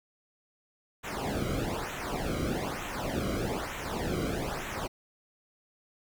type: noise with flanger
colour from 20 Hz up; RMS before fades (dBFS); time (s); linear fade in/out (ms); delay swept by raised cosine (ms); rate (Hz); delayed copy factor
brown; -33; 1.03-4.88; 20; 0.2 to 1.15; 1.1; -0.9
effects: none